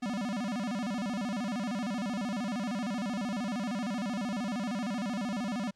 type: tone with vibrato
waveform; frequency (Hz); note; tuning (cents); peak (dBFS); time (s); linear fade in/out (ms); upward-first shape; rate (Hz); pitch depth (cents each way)
square; 220; A3; 0; -32; 0.02-5.71; 10; square; 13; 200
effects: pink hiss -75 dBFS RMS until 5.75 s + low-pass 7000 Hz 12 dB/octave